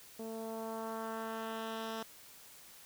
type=tone with low-pass filter sweep; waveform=10% pulse; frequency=223.4 Hz; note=A3; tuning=27 cents sharp; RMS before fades=-41 dBFS; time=0.19-2.03 s; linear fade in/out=5 ms; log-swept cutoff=450 to 5600 Hz; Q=1.1; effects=white hiss -56 dBFS RMS until 2.85 s